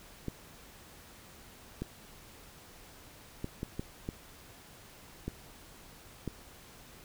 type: clicks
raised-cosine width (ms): 3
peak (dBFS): -22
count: 8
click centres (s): 0.283 / 1.82 / 3.444 / 3.631 / 3.795 / 4.089 / 5.28 / 6.277
effects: pink hiss -54 dBFS RMS until 7.04 s